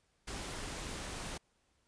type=noise; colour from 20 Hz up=pink; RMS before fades=-42 dBFS; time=0.27-1.38 s; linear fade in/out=10 ms; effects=pink hiss -75 dBFS RMS until 1.87 s + resampled to 22050 Hz